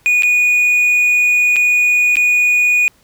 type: tone with dropouts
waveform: triangle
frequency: 2461 Hz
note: D#7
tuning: 20 cents flat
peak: -8 dBFS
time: 0.06-2.88 s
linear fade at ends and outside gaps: 0 ms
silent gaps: 0.223-0.233 / 1.56-1.565 / 2.156-2.169 s
effects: pink hiss -53 dBFS RMS until 3.03 s